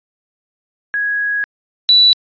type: tone pair in turn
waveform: sine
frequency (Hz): 1661.2 / 3951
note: G#6 / B7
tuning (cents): 0 / 0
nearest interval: octave + minor third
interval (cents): 1500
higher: second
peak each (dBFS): -15 / -6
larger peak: second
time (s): 0.94-1.44 / 1.89-2.13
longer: first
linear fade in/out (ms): 0
effects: resampled to 11025 Hz